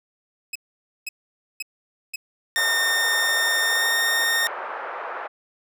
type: tone bursts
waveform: sawtooth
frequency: 2559 Hz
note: D#7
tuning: 48 cents sharp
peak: -24 dBFS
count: 4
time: 0.53-2.16 s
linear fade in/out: 5 ms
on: 25 ms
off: 510 ms
type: tone with pitch glide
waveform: sawtooth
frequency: 1824 to 1835.6 Hz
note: A#6 to A#6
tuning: -38 to -27 cents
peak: -16 dBFS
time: 2.56-4.47 s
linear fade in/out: 0 ms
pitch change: +11 cents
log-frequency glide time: 3.69-3.86 s
type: band-pass noise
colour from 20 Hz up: white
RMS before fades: -32 dBFS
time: 2.56-5.28 s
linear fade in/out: 20 ms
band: 490 to 1500 Hz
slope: 24 dB/octave
effects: none